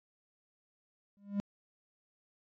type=tone with exponential growth; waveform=triangle; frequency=201.5 Hz; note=G3; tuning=48 cents sharp; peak=-25 dBFS; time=1.17-1.4 s; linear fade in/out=0 ms; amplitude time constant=50 ms; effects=resampled to 16000 Hz